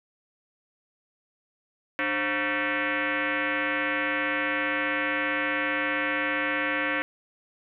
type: tone with frequency modulation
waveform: sine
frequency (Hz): 116.54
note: A#2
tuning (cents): 0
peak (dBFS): -24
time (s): 1.99-7.02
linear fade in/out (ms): 0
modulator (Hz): 414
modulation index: 5.6
effects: none